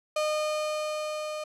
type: tone with level ramp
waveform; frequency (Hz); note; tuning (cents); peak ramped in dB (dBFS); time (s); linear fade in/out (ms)
35% pulse; 611; D#5; -32; -23 to -31; 0.16-1.44; 5
effects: low-pass 9000 Hz 12 dB/octave